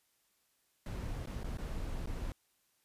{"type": "noise with dropouts", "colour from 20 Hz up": "brown", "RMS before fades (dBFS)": -39, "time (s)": [0.86, 2.32], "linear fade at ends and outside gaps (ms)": 1, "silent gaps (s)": [[1.259, 1.272], [1.433, 1.444], [1.573, 1.584], [2.059, 2.073]], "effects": ["white hiss -75 dBFS RMS until 2.84 s", "resampled to 32000 Hz"]}